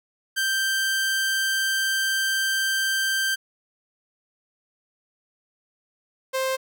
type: tone pair in turn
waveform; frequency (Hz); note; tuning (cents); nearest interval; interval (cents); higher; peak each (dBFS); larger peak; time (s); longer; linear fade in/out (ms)
sawtooth; 1568 / 525.7; G6 / C5; 0 / +8; octave + perfect fifth; 1892; first; -18 / -19; first; 0.36-3.36 / 6.33-6.57; first; 20
effects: none